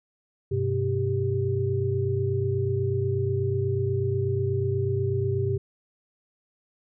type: tone cluster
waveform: sine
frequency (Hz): 98.3 / 126.5 / 392.7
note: G2 / B2 / G4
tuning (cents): +5 / +42 / +3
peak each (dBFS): -27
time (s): 0.51-5.58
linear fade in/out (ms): 10
effects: none

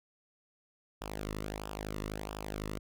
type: tone with flanger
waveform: sawtooth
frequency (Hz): 51.91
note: G#1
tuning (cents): 0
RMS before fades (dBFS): -40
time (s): 1.01-2.79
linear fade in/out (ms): 5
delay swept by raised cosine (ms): 0.47 to 1.3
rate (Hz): 1.5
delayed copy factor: -0.75
effects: none

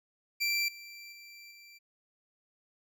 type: tone with level steps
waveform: 25% pulse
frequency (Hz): 2349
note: D7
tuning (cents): 0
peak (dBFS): -24 / -42 / -45 / -48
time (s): 0.4-1.79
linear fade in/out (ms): 20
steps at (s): 0.68 / 1.12 / 1.51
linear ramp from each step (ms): 5
effects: none

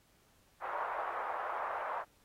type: band-pass noise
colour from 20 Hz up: white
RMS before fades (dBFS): -38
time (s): 0.6-2.05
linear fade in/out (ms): 50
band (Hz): 630 to 1200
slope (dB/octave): 24
effects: pink hiss -69 dBFS RMS until 2.24 s + AAC 48 kbps

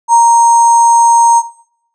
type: tone with sample-and-hold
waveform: sine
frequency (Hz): 932.3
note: A#5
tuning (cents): 0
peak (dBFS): -3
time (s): 0.08-1.43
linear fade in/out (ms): 50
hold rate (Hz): 7350
effects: noise-tail reverb RT60 0.7 s tail -17 dB re dry + resampled to 22050 Hz

